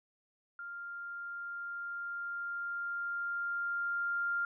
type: tone with level ramp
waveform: sine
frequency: 1396.9 Hz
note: F6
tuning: in tune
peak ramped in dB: -41 to -30 dBFS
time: 0.59-4.45 s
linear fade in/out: 2 ms
effects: none